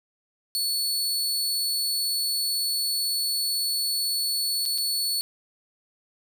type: tone with dropouts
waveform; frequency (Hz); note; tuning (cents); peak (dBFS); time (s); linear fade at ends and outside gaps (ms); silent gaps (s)
sawtooth; 4422; C#8; -5; -21; 0.55-5.21; 0; 4.654-4.66 / 4.779-4.783
effects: none